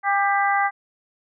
harmonic tone with a mistuned harmonic, 396.5 Hz, G4, 20 cents sharp, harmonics 2 / 3 / 4 / 5, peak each -20 / -24 / -25 / -25 dBFS, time 0.03-0.71 s, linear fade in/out 50 ms, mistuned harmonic 2, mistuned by +19 cents, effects none

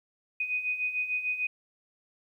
sine beating tone pair, 2489 / 2495.7 Hz, D#7 / D#7, 0 / +5 cents, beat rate 6.7 Hz, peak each -35 / -29 dBFS, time 0.4-1.47 s, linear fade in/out 5 ms, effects 11-bit

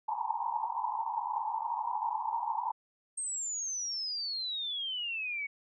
pink band-pass noise, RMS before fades -34 dBFS, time 0.08-2.72 s, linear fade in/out 10 ms, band 850 to 970 Hz, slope 96 dB/octave
sine exponential sweep, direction down, 8540 to 2217 Hz, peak -33 dBFS, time 3.17-5.47 s, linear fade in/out 10 ms
effects none

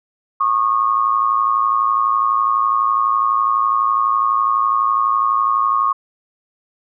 sine tone pair together, 1100 / 1212 Hz, C#6 / D#6, -14 / -46 cents, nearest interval major second, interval 168 cents, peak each -15 / -18 dBFS, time 0.4-5.93 s, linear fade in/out 10 ms, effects none

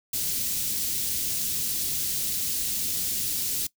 white band-stop noise, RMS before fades -28 dBFS, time 0.13-3.67 s, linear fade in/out 5 ms, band 260 to 3900 Hz, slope 12 dB/octave, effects noise-tail reverb RT60 0.1 s tail -20 dB re dry

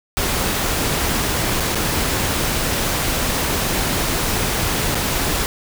pink noise with dropouts, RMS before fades -20 dBFS, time 0.17-5.46 s, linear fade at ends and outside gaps 0 ms, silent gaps 1.6-1.604 / 1.748-1.755 / 4.946-4.953 s, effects none

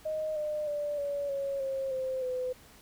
sine tone with pitch steps, 622.3 / 604.2 / 586.7 / 569.7 / 553.1 / 537.1 / 521.5 / 506.3 Hz, D#5 / D5 / D5 / C#5 / C#5 / C5 / C5 / B4, 0 / +49 / -2 / +47 / -4 / +45 / -6 / +43 cents, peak -30 dBFS, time 0.05-2.53 s, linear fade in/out 10 ms, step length 310 ms, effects pink hiss -56 dBFS RMS until 2.81 s

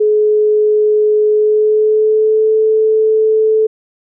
sine tone with pitch glide, 424.6 to 436.5 Hz, G#4 to A4, +38 to -14 cents, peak -8 dBFS, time 0-3.67 s, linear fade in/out 10 ms, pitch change +48 cents, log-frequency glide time 1.32-2.52 s, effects none

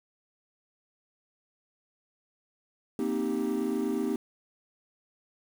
triangle chord, C minor seventh, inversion third, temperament equal, 233.1 / 261.6 / 311.1 / 392 Hz, Bb3 / C4 / Eb4 / G4, 0 / 0 / 0 / 0 cents, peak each -30 dBFS, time 2.99-4.16 s, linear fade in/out 2 ms, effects tanh soft clip ceiling -18 dBFS + 8-bit

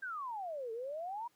sine exponential two-way sweep, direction down then up, 1611 to 439.1 to 979 Hz, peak -38 dBFS, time 0.02-1.28 s, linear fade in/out 10 ms, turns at 0.72 s, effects pink hiss -72 dBFS RMS until 1.35 s + high-pass 200 Hz 12 dB/octave

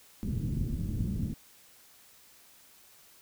white low-pass noise, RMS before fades -32 dBFS, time 0.23-1.34 s, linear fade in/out 0 ms, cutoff 210 Hz, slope 24 dB/octave, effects white hiss -58 dBFS RMS until 3.21 s

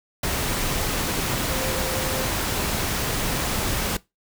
sine tone in noise, 523.3 Hz, C5, in tune, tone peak -30 dBFS, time 1.51-2.25 s, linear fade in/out 5 ms, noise pink, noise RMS -25 dBFS, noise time 0.23-3.97 s, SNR -8 dB, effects noise-tail reverb RT60 0.2 s tail -20 dB re dry

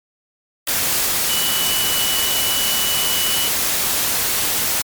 sine tone in noise, 2960 Hz, F#7, in tune, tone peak -22 dBFS, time 1.29-3.48 s, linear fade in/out 5 ms, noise white, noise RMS -19 dBFS, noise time 0.67-4.82 s, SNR -6 dB, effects MP3 96 kbps

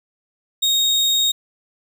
35% pulse tone, 3729 Hz, A#7, in tune, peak -13 dBFS, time 0.62-1.32 s, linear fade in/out 10 ms, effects none

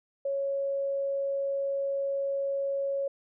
sine tone, 553 Hz, C#5, 4 cents flat, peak -27 dBFS, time 0.25-3.08 s, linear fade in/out 5 ms, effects none

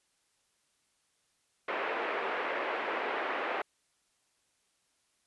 pink band-pass noise, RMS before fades -34 dBFS, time 1.68-3.62 s, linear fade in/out 5 ms, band 390 to 2400 Hz, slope 24 dB/octave, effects white hiss -74 dBFS RMS until 5.26 s + resampled to 24000 Hz

